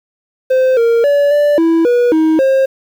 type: tone with pitch steps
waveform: triangle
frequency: 518 / 464.1 / 573 / 585 / 329.5 / 484.5 / 316.8 / 534 Hz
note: C5 / A#4 / D5 / D5 / E4 / B4 / D#4 / C5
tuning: -17 / -8 / -43 / -7 / -1 / -33 / +31 / +35 cents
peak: -6 dBFS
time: 0.5-2.66 s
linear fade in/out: 10 ms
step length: 270 ms
effects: 7-bit